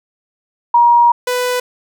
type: tone pair in turn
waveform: sine / sawtooth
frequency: 950 / 496.7 Hz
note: A#5 / B4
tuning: +33 / +10 cents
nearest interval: major seventh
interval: 1123 cents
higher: first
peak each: -6 / -11 dBFS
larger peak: first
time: 0.74-1.12 / 1.27-1.6 s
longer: first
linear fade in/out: 5 ms
effects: none